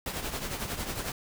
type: noise with tremolo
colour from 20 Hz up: pink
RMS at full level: -32 dBFS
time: 0.06-1.12 s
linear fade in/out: 2 ms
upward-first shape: triangle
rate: 11 Hz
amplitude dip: 65%
effects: none